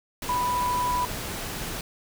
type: tone in noise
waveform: sine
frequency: 987.8 Hz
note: B5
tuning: in tune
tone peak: -23 dBFS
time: 0.29-1.05 s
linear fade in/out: 2 ms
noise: pink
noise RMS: -33 dBFS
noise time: 0.22-1.81 s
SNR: +7 dB
effects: none